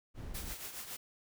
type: noise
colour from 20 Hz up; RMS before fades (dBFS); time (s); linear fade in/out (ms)
brown; -43; 0.14-0.56; 50
type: noise with tremolo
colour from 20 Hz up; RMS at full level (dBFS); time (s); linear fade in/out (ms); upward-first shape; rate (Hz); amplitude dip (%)
white; -42; 0.34-0.97; 10; triangle; 7.2; 65
effects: none